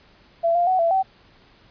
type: tone with pitch steps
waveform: sine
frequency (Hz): 672 / 698 / 746 / 671 / 765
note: E5 / F5 / F#5 / E5 / G5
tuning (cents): +33 / -1 / +14 / +31 / -42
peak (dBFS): -16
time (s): 0.43-1.03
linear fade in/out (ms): 20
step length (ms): 120
effects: pink hiss -54 dBFS RMS until 1.7 s + resampled to 11025 Hz